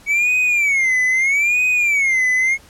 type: tone with vibrato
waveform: triangle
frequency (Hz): 2242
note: C#7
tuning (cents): +19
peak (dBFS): -12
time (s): 0.06-2.58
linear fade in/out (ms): 50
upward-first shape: sine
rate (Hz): 0.78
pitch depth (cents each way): 190
effects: pink hiss -47 dBFS RMS until 2.69 s + low-pass 12000 Hz 12 dB/octave